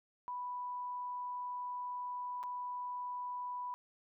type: tone with dropouts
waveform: sine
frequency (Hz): 987.8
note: B5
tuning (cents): 0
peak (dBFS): -38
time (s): 0.28-3.74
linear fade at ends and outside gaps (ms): 0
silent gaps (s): 2.43-2.436
effects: none